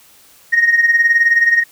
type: tone with tremolo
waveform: sine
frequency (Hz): 1864.7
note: A#6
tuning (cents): 0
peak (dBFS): -5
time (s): 0.52-1.64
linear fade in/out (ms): 20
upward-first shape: sine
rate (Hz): 19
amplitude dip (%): 70
effects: tanh soft clip ceiling -4 dBFS + white hiss -47 dBFS RMS until 1.71 s